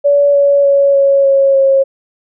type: tone with pitch steps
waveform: sine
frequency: 571 / 565.1 / 559.2 / 553.5 / 547.7 / 542.1 Hz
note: D5 / C#5 / C#5 / C#5 / C#5 / C#5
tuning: -49 / +33 / +15 / -3 / -21 / -39 cents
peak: -6 dBFS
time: 0.04-1.84 s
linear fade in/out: 20 ms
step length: 300 ms
effects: none